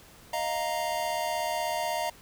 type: chord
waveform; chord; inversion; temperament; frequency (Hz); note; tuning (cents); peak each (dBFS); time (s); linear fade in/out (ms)
square; Eb suspended second; none; equal; 622.3 / 698.5 / 932.3; Eb5 / F5 / Bb5; 0 / 0 / 0; -34 / -33 / -33; 0.33-2.1; 5
effects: pink hiss -53 dBFS RMS until 2.21 s